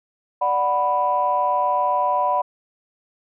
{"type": "chord", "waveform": "sine", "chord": "B minor", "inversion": "first", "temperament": "equal", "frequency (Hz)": [587.3, 740, 987.8], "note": ["D5", "F#5", "B5"], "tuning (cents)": [0, 0, 0], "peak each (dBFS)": [-24, -22, -19], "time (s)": [0.41, 2.42], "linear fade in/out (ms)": 10, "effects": ["tanh soft clip ceiling -8 dBFS"]}